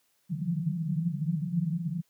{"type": "band-pass noise", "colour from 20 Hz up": "pink", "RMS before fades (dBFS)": -30, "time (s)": [0.29, 2.02], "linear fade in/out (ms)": 20, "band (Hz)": [150, 180], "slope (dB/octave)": 96, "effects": ["white hiss -71 dBFS RMS until 2.09 s", "high-pass 80 Hz 12 dB/octave"]}